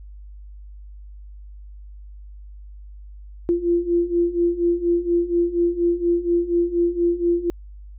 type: beating tone pair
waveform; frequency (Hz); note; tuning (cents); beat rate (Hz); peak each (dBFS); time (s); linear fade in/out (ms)
sine; 342.2 / 346.4; F4 / F4; -35 / -14; 4.2; -22 / -19; 3.49-7.5; 0
effects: added 50 Hz sine -37 dBFS peak until 7.98 s